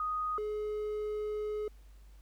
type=tone pair in turn; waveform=sine / triangle; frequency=1244.5 / 423 Hz; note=D#6 / G#4; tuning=0 / +32 cents; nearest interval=octave + perfect fifth; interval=1868 cents; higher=first; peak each=-31 / -31 dBFS; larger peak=neither; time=0-0.38 / 0.38-1.68 s; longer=second; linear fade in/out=2 ms; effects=added 50 Hz sine -52 dBFS peak until 2.21 s + pink hiss -68 dBFS RMS until 2.21 s